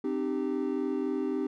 triangle chord, C minor, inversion none, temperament equal with one note detuned, 261.6 / 305.3 / 392 Hz, C4 / Eb4 / G4, 0 / -33 / 0 cents, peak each -30 dBFS, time 0.04-1.47 s, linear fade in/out 5 ms, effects tanh soft clip ceiling -17 dBFS

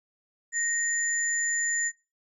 sine tone pair together, 1864.7 / 7050 Hz, A#6 / A8, 0 / +2 cents, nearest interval octave + major seventh, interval 2302 cents, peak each -28 dBFS, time 0.52-1.92 s, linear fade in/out 50 ms, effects noise-tail reverb RT60 0.3 s tail -21 dB re dry

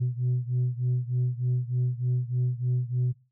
sine beating tone pair, 123.47 / 126.77 Hz, B2 / B2, 0 / +46 cents, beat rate 3.3 Hz, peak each -25 / -27 dBFS, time 0-3.13 s, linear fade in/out 20 ms, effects noise-tail reverb RT60 0.3 s tail -19 dB re dry + tanh soft clip ceiling -20 dBFS

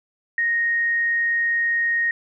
sine tone, 1864.7 Hz, A#6, in tune, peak -18 dBFS, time 0.38-2.11 s, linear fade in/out 2 ms, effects none

